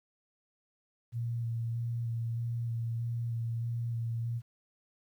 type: tone with vibrato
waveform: sine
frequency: 116.54 Hz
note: A#2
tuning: in tune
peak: -31 dBFS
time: 1.12-4.42 s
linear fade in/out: 50 ms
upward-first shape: square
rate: 1.6 Hz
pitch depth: 15 cents each way
effects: 11-bit